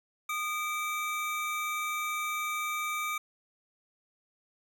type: tone pair together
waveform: square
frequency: 1227.4 / 2317 Hz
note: D#6 / D7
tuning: -24 / -24 cents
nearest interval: major seventh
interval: 1100 cents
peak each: -34 / -35 dBFS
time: 0.29-3.18 s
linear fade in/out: 5 ms
effects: 10-bit